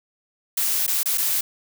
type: noise with dropouts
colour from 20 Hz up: blue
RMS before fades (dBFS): -22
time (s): 0.57-1.41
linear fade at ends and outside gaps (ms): 5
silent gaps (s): 0.866-0.877 / 1.032-1.057 / 1.176-1.18
effects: none